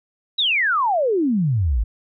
sine exponential sweep, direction down, 3973 to 48.9 Hz, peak -16 dBFS, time 0.38-1.84 s, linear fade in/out 10 ms, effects none

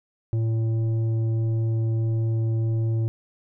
sine tone with tanh clipping, 112.7 Hz, A2, 42 cents sharp, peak -22 dBFS, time 0.33-3.08 s, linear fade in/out 0 ms, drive 8 dB, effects none

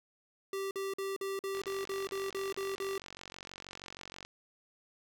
square tone bursts, 390 Hz, G4, 9 cents flat, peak -35 dBFS, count 11, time 0.53-2.98 s, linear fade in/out 2 ms, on 180 ms, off 47 ms
click train, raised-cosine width 0.2 ms, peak -27 dBFS, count 126, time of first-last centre 1.55-4.25 s, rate 46.3 Hz
effects none

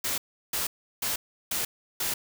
white noise bursts, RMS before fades -29 dBFS, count 5, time 0.04-2.14 s, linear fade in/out 5 ms, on 140 ms, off 350 ms, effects none

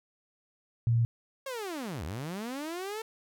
sine tone, 116.54 Hz, A#2, in tune, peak -22 dBFS, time 0.87-1.05 s, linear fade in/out 0 ms
sawtooth linear two-way sweep, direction down then up, 554.4 to 69.3 to 453.1 Hz, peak -31 dBFS, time 1.46-3.02 s, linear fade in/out 5 ms, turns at 2.04 s
effects none

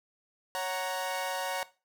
sawtooth chord, F# major, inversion second, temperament equal, 554.4 / 740 / 932.3 Hz, C#5 / F#5 / A#5, 0 / 0 / 0 cents, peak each -32 dBFS, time 0.55-1.63 s, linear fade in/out 0 ms, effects noise-tail reverb RT60 0.3 s tail -17 dB re dry

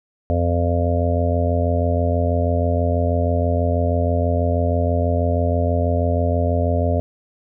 harmonic tone, 86.2 Hz, F2, 22 cents flat, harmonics 1 / 2 / 3 / 5 / 6 / 7 / 8, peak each -18 / -30 / -25 / -28 / -28 / -24 / -27 dBFS, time 0.3-7 s, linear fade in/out 0 ms, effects none

